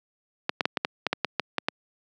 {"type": "clicks", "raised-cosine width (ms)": 0.3, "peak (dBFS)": -7, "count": 11, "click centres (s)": [0.494, 0.608, 0.655, 0.772, 0.849, 1.067, 1.13, 1.247, 1.397, 1.583, 1.685], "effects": ["high-pass 200 Hz 12 dB/octave"]}